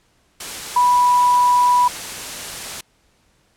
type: tone in noise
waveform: sine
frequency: 983 Hz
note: B5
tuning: 8 cents flat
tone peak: -11 dBFS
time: 0.76-1.88 s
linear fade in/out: 5 ms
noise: white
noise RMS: -29 dBFS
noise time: 0.4-2.81 s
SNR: +15 dB
effects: pink hiss -60 dBFS RMS until 3.56 s + low-pass 10000 Hz 12 dB/octave